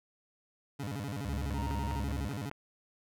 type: tone with vibrato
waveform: 25% pulse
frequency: 118.9 Hz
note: A#2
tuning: 35 cents sharp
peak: -32 dBFS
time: 0.79-2.5 s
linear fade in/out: 10 ms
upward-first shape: square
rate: 12 Hz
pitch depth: 290 cents each way
type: harmonic tone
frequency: 69.8 Hz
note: C#2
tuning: 13 cents sharp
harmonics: 1 / 3 / 4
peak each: -34 / -47 / -51 dBFS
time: 1.24-2.3 s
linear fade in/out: 50 ms
type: click train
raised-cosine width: 0.5 ms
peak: -28 dBFS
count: 6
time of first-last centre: 1.51-2.514 s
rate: 4.98 Hz
type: tone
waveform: triangle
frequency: 931 Hz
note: A#5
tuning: 2 cents flat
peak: -38 dBFS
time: 1.53-2.04 s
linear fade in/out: 50 ms
effects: none